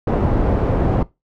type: low-pass noise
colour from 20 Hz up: pink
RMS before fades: -17 dBFS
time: 0.07-1.03 s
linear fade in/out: 5 ms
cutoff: 660 Hz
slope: 12 dB/octave
effects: noise-tail reverb RT60 0.2 s tail -19 dB re dry